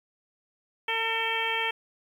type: harmonic tone with a mistuned harmonic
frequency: 451.9 Hz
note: A4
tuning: 46 cents sharp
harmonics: 1 / 2 / 3 / 4 / 5 / 6 / 7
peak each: -36 / -32 / -38 / -33 / -32 / -33 / -33 dBFS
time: 0.88-1.71 s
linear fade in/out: 5 ms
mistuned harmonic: 6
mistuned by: -37 cents
effects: 9-bit